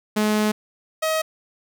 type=tone pair in turn; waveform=sawtooth; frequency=212.7 / 633.9 Hz; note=G#3 / D#5; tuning=+42 / +32 cents; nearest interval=octave + perfect fifth; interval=1890 cents; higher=second; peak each=-14 / -16 dBFS; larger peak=first; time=0.16-0.52 / 1.02-1.22 s; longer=first; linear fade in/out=10 ms; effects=none